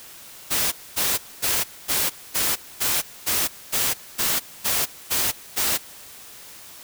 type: noise bursts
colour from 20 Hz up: white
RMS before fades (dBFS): -22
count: 12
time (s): 0.5-5.78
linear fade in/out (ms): 20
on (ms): 220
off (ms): 240
effects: white hiss -43 dBFS RMS until 6.83 s